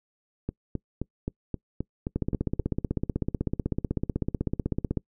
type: two click trains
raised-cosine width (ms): 3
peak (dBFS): -16 / -13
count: 9 / 46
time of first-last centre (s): 0.49-2.595 / 2.16-4.973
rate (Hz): 3.8 / 16
effects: noise-tail reverb RT60 0.1 s tail -25 dB re dry